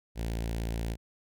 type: tone with notch filter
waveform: sawtooth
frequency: 56.6 Hz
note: A1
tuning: 50 cents sharp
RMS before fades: -33 dBFS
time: 0.15-0.97 s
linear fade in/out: 50 ms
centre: 1200 Hz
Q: 1.4
effects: none